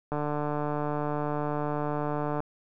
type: click train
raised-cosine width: 1 ms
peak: -17 dBFS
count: 339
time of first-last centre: 0.12-2.404 s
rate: 148 Hz
effects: none